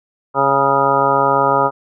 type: harmonic tone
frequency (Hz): 138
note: C#3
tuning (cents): -7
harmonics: 1 / 2 / 3 / 4 / 5 / 6 / 7 / 9 / 10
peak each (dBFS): -27 / -26 / -21 / -19 / -22 / -20 / -17 / -17 / -25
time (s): 0.34-1.71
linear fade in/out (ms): 50
effects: none